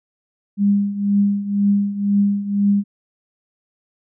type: tone with tremolo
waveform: sine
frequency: 201.8 Hz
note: G#3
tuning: 49 cents flat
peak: -11 dBFS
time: 0.57-2.84 s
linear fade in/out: 50 ms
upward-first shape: triangle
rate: 2 Hz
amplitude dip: 80%
effects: none